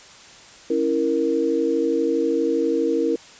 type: chord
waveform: sine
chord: A# diminished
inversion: first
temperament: equal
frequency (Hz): 277.2 / 329.6 / 466.2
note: C#4 / E4 / A#4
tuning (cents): 0 / 0 / 0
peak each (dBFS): -25 / -22 / -21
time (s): 0.7-3.16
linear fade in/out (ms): 5
effects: white hiss -45 dBFS RMS until 3.39 s + resampled to 16000 Hz